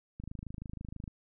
click train, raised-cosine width 5 ms, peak -29 dBFS, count 24, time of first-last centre 0.2-1.078 s, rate 26.2 Hz, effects none

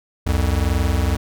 square tone pair together, 65.4 / 87.24 Hz, C2 / F2, 0 / -1 cents, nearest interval perfect fourth, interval 499 cents, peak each -20 dBFS, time 0.26-1.17 s, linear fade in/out 10 ms, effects none

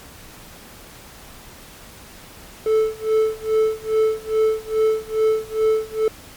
triangle tone with tremolo, 437.9 Hz, A4, 8 cents flat, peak -11 dBFS, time 2.66-6.08 s, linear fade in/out 2 ms, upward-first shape sine, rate 2.4 Hz, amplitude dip 95%, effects pink hiss -42 dBFS RMS until 6.36 s + MP3 96 kbps

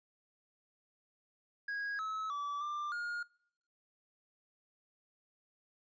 triangle tone with pitch steps, 1647 / 1293 / 1153 / 1187 / 1425 Hz, G#6 / E6 / D6 / D6 / F6, -15 / -34 / -32 / +18 / +34 cents, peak -34 dBFS, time 1.68-3.23 s, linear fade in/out 5 ms, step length 310 ms, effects noise-tail reverb RT60 0.7 s tail -25 dB re dry + resampled to 16000 Hz

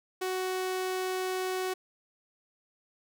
sawtooth tone, 372.1 Hz, F#4, 10 cents sharp, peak -26 dBFS, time 0.21-1.74 s, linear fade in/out 10 ms, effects none

